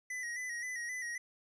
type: tone with vibrato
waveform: square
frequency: 1945 Hz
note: B6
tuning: 27 cents flat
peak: -38 dBFS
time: 0.1-1.18 s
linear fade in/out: 5 ms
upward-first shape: square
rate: 3.8 Hz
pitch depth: 51 cents each way
effects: resampled to 22050 Hz

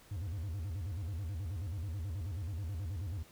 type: tone with vibrato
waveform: triangle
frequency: 90 Hz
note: F#2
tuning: 47 cents flat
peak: -34 dBFS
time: 0.11-3.23 s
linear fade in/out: 5 ms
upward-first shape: square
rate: 9.3 Hz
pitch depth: 210 cents each way
effects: pink hiss -60 dBFS RMS until 3.31 s

